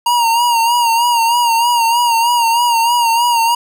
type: tone with vibrato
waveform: square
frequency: 939 Hz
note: A#5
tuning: 12 cents sharp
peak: -11 dBFS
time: 0.06-3.55 s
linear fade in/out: 5 ms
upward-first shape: sine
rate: 3.2 Hz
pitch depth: 53 cents each way
effects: none